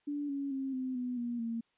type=tone with pitch steps; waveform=sine; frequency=290 / 279 / 268.4 / 258.2 / 248.4 / 239 / 229.9 Hz; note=D4 / C#4 / C4 / C4 / B3 / A#3 / A#3; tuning=-22 / +11 / +44 / -23 / +10 / +43 / -24 cents; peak=-33 dBFS; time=0.07-1.61 s; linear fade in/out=10 ms; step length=220 ms; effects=white hiss -75 dBFS RMS until 1.77 s + resampled to 8000 Hz